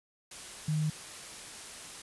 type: tone in noise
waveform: sine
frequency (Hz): 154.2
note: D#3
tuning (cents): -15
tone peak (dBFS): -27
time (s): 0.68-0.9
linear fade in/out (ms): 5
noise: white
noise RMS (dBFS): -45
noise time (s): 0.31-2.02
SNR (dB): +15
effects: resampled to 24000 Hz